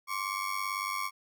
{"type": "ring-modulated tone", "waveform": "30% pulse", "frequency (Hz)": 1108.7, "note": "C#6", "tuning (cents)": 0, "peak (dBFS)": -26, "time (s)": [0.07, 1.11], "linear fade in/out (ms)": 50, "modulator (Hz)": 49, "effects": []}